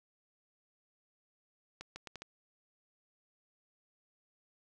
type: accelerating click train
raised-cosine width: 0.2 ms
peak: -27 dBFS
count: 5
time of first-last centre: 1.81-2.22 s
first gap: 150 ms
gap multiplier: 0.75
effects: none